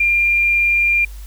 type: tone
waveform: sine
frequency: 2394 Hz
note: D7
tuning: 33 cents sharp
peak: -12 dBFS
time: 0-1.05 s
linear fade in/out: 5 ms
effects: added 50 Hz sine -30 dBFS peak until 1.26 s + white hiss -46 dBFS RMS until 1.26 s